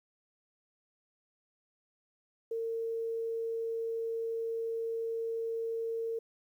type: tone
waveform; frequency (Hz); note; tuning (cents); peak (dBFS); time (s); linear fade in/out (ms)
sine; 455.7; A#4; -39; -32; 2.51-6.19; 5
effects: 11-bit